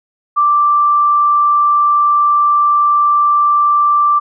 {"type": "tone", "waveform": "sine", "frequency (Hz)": 1174.7, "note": "D6", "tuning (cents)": 0, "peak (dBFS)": -8, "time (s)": [0.36, 4.2], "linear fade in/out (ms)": 20, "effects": []}